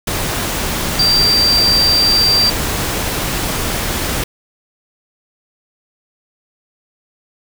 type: tone in noise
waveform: sine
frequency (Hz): 4700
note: D8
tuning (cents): +1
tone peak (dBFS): -10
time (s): 0.99-2.5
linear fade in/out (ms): 5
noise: pink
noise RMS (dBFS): -19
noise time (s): 0.07-4.24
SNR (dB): +6
effects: none